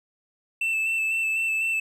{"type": "tone with vibrato", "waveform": "triangle", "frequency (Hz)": 2652, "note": "E7", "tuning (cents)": 10, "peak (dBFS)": -21, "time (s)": [0.61, 1.8], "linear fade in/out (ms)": 5, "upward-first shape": "square", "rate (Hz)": 4, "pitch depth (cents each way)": 17, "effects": []}